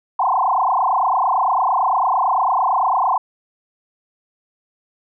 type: tone with frequency modulation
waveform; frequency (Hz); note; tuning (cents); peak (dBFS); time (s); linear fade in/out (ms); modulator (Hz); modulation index
sine; 898; A5; +35; -14; 0.19-3.18; 5; 28.9; 6
effects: none